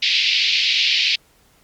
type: band-pass noise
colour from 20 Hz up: pink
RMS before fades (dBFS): -18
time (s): 0.02-1.16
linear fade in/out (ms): 10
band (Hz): 2300 to 4900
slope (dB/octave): 48
effects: pink hiss -56 dBFS RMS until 1.63 s + Opus 48 kbps